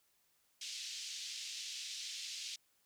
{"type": "band-pass noise", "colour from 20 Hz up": "white", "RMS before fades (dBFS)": -45, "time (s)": [0.61, 2.56], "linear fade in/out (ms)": 5, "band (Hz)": [2700, 6200], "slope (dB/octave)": 24, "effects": ["white hiss -75 dBFS RMS until 2.85 s"]}